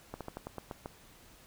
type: slowing click train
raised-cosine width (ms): 1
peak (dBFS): -25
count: 8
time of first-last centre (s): 0.14-0.859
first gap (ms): 67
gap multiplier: 1.14
effects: pink hiss -58 dBFS RMS until 1.46 s